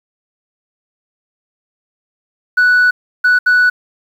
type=tone bursts at uneven times; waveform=sine; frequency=1480 Hz; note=F#6; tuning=in tune; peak=-5 dBFS; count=3; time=2.57-2.91 / 3.24-3.39 / 3.46-3.7 s; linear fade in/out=10 ms; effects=tanh soft clip ceiling -6 dBFS + 7-bit